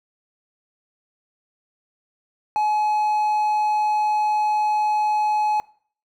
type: tone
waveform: triangle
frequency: 848 Hz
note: G#5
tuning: 36 cents sharp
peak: -16 dBFS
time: 2.56-5.6 s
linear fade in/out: 0 ms
effects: noise-tail reverb RT60 0.5 s tail -22 dB re dry